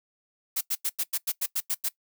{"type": "noise bursts", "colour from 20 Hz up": "blue", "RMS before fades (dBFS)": -27, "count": 10, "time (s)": [0.56, 1.889], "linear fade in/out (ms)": 10, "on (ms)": 51, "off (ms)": 91, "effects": ["noise-tail reverb RT60 0.1 s tail -20 dB re dry"]}